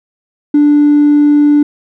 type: tone with hard clipping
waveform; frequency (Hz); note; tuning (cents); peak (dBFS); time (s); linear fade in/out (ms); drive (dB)
sine; 293.4; D4; -2; -5; 0.54-1.63; 5; 1
effects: none